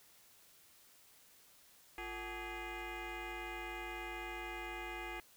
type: tone with frequency modulation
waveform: sine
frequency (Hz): 856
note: A5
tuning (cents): -48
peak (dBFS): -39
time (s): 1.98-5.2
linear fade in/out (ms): 2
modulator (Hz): 402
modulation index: 4.3
effects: tanh soft clip ceiling -40 dBFS + white hiss -64 dBFS RMS until 5.36 s